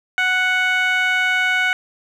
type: tone with band-pass filter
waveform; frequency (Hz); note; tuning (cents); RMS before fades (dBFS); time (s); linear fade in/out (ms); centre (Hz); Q
15% pulse; 740; F#5; 0; -18; 0.18-1.73; 0; 1800; 1.8
effects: none